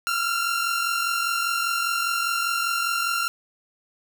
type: tone pair together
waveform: sawtooth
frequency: 1343 / 1388 Hz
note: E6 / F6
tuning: +32 / -11 cents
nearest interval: minor second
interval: 57 cents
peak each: -25 / -20 dBFS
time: 0.07-3.28 s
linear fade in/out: 0 ms
effects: none